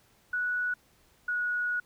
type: tone pair in turn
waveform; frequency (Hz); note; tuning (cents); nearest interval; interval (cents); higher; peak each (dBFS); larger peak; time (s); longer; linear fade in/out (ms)
sine; 1472 / 1458.5; F#6 / F#6; -9 / -25; unison; 16; first; -27; neither; 0.33-0.74 / 1.28-1.8; second; 5
effects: pink hiss -64 dBFS RMS until 1.85 s